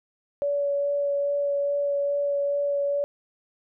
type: tone with vibrato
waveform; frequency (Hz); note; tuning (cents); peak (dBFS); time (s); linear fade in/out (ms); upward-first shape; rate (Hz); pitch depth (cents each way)
sine; 569; C#5; +45; -22; 0.42-3.04; 0; sine; 2.4; 10
effects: none